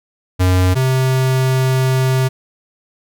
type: tone pair in turn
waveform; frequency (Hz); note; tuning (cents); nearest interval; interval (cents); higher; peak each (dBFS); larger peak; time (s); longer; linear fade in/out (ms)
square; 91.8 / 130.61; F#2 / C3; -13 / -3; tritone; 610; second; -11 / -13; first; 0.39-0.75 / 0.75-2.29; second; 20
effects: none